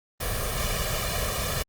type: noise with comb filter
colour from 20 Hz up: pink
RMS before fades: -28 dBFS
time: 0.2-1.63 s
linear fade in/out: 10 ms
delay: 1.7 ms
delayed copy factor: +0.8
effects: Opus 32 kbps